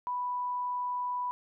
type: tone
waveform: sine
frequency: 987.8 Hz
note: B5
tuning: in tune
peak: -30 dBFS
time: 0.07-1.31 s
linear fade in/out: 0 ms
effects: none